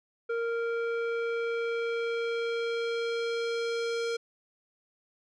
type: tone with low-pass filter sweep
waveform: square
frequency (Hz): 464.2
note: A#4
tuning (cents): -7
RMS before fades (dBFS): -31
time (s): 0.29-4.17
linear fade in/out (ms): 10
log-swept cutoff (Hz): 1500 to 5600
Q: 1.3
effects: none